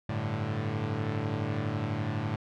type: chord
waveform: sawtooth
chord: G suspended second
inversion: none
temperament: equal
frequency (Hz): 98 / 110 / 146.83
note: G2 / A2 / D3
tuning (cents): 0 / 0 / 0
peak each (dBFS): -32 / -28 / -31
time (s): 0.09-2.36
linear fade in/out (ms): 5
effects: low-pass 3000 Hz 12 dB/octave